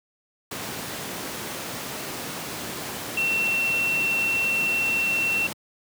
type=tone in noise; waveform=sine; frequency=2709 Hz; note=E7; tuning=47 cents sharp; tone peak=-21 dBFS; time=3.17-5.47 s; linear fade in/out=5 ms; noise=pink; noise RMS=-32 dBFS; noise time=0.51-5.53 s; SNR=+8 dB; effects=high-pass 150 Hz 12 dB/octave